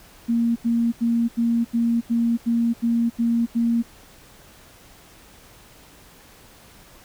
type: tone bursts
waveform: sine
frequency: 233.1 Hz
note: A#3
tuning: in tune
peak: -17 dBFS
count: 10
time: 0.28-3.827 s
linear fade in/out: 20 ms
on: 280 ms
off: 83 ms
effects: pink hiss -49 dBFS RMS until 7.04 s